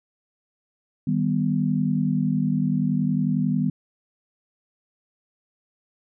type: chord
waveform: sine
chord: Eb augmented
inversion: none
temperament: equal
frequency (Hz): 155.56 / 196 / 246.9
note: Eb3 / G3 / B3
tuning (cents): 0 / 0 / 0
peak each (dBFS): -24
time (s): 1.07-3.7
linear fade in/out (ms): 5
effects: none